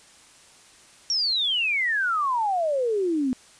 sine exponential sweep, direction down, 5660 to 246.9 Hz, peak -21 dBFS, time 1.1-3.33 s, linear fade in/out 0 ms, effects white hiss -52 dBFS RMS until 3.59 s + resampled to 22050 Hz

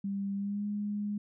sine tone with pitch glide, 198.2 to 206.5 Hz, G3 to G#3, +19 to -10 cents, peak -31 dBFS, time 0.04-1.18 s, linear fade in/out 5 ms, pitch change +71 cents, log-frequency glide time 0.35-0.66 s, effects none

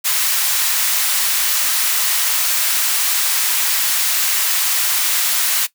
white high-pass noise, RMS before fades -17 dBFS, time 0.04-5.67 s, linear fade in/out 20 ms, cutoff 1100 Hz, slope 12 dB/octave, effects noise-tail reverb RT60 0.1 s tail -17 dB re dry

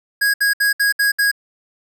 square tone bursts, 1649 Hz, G#6, 13 cents flat, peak -14 dBFS, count 6, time 0.21-1.315 s, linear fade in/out 10 ms, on 130 ms, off 65 ms, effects 9-bit

